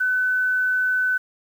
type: tone with quantisation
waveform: sine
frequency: 1507 Hz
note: F#6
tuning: 31 cents sharp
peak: -18 dBFS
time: 0-1.18 s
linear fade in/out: 10 ms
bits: 8
effects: none